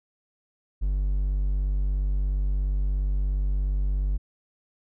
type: tone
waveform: triangle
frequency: 48.52 Hz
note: G1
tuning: 17 cents flat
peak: -20 dBFS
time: 0.81-4.18 s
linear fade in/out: 20 ms
effects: none